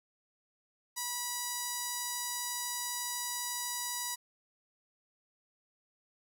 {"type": "tone with notch filter", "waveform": "5% pulse", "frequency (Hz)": 974, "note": "B5", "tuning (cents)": -24, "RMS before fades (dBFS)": -37, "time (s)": [0.96, 4.16], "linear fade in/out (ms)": 20, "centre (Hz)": 2700, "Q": 1.4, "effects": []}